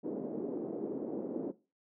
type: band-pass noise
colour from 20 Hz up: white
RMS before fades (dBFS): -38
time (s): 0.03-1.52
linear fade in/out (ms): 20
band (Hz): 230 to 420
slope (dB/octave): 24
effects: noise-tail reverb RT60 0.3 s tail -18 dB re dry